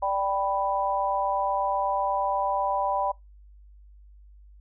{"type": "chord", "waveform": "sine", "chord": "G major", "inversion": "second", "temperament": "equal", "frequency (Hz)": [587.3, 784, 987.8], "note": ["D5", "G5", "B5"], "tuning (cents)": [0, 0, 0], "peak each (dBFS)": [-29, -27, -27], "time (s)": [0.02, 3.12], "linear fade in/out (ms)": 10, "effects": ["noise-tail reverb RT60 0.2 s tail -23 dB re dry", "added 50 Hz sine -48 dBFS peak until 4.6 s"]}